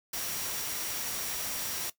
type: tone in noise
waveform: sine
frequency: 5680 Hz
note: F8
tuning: 28 cents sharp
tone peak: -44 dBFS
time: 0.13-1.9 s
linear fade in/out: 5 ms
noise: white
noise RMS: -35 dBFS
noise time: 0.13-1.9 s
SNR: -12 dB
effects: noise-tail reverb RT60 0.1 s tail -17 dB re dry